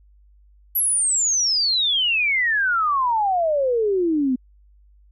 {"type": "exponential sweep", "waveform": "sine", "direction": "down", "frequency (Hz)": [11840, 246.9], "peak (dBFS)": -17, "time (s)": [0.75, 4.36], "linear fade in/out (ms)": 10, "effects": ["added 50 Hz sine -50 dBFS peak until 5.11 s"]}